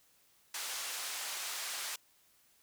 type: band-pass noise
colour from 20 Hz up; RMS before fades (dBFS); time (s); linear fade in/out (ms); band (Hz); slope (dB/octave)
white; -40; 0.54-1.96; 5; 730 to 8900; 12
effects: white hiss -68 dBFS RMS until 2.62 s